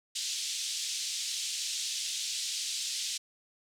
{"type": "band-pass noise", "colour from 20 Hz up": "pink", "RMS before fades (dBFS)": -35, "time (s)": [0.15, 3.18], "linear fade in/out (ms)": 10, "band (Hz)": [3300, 8100], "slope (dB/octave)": 24, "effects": []}